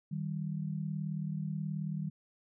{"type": "tone pair together", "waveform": "sine", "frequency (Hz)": [155.8, 194.41], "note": ["D#3", "G3"], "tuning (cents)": [3, -14], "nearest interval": "major third", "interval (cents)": 383, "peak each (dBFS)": [-35, -38], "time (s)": [0.11, 2.1], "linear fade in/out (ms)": 10, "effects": []}